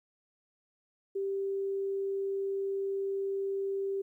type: tone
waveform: sine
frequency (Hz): 392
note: G4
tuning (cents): 0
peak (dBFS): -30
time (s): 1.15-4.02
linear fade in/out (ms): 10
effects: 12-bit